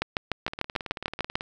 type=two click trains; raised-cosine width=0.3 ms; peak=-9 / -18 dBFS; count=10 / 18; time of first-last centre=0.02-1.355 / 0.48-1.409 s; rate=6.74 / 18.3 Hz; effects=none